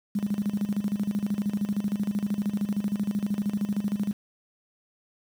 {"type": "tone with tremolo", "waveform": "sine", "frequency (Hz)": 204.2, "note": "G#3", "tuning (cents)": -29, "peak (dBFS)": -22, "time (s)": [0.15, 4.13], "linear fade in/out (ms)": 5, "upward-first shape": "square", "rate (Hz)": 13, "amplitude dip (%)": 75, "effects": ["high-pass 100 Hz 12 dB/octave", "8-bit"]}